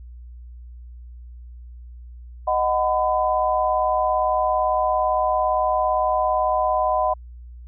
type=chord; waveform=sine; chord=B major; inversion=first; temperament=equal with one note detuned; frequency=622.3 / 740 / 1007.4 Hz; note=D#5 / F#5 / B5; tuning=0 / 0 / +34 cents; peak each=-22 dBFS; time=2.47-7.14 s; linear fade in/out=10 ms; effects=added 60 Hz sine -37 dBFS peak until 7.67 s